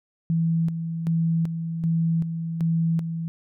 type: tone with tremolo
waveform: sine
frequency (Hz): 164.81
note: E3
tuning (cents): 0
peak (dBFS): -19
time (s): 0.3-3.28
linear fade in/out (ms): 0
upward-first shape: square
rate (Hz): 1.3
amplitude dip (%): 55
effects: none